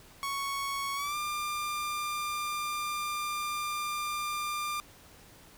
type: tone with pitch glide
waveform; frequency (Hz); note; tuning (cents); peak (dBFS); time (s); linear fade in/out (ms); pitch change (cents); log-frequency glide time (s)
sawtooth; 1108.7 to 1195.2; C#6 to D6; 0 to +30; -28; 0.23-4.8; 0; +130; 0.95-1.16
effects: pink hiss -55 dBFS RMS until 5.57 s